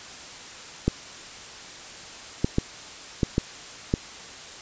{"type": "clicks", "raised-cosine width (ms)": 3, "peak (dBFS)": -7, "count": 6, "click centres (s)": [0.88, 2.445, 2.584, 3.232, 3.381, 3.939], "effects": ["white hiss -41 dBFS RMS until 4.61 s", "resampled to 16000 Hz"]}